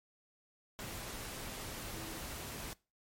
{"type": "tone in noise", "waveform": "sine", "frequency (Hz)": 325.6, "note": "E4", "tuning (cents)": -21, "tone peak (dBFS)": -49, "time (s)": [1.96, 2.18], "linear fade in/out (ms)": 0, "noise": "pink", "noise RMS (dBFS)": -44, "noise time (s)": [0.79, 2.73], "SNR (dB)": -8, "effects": ["noise-tail reverb RT60 0.3 s tail -22 dB re dry", "MP3 64 kbps"]}